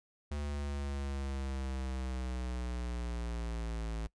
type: exponential sweep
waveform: square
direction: down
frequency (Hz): 73.42 to 54.9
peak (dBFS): -36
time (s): 0.31-4.07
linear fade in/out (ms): 5
effects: noise-tail reverb RT60 0.1 s tail -22 dB re dry + resampled to 22050 Hz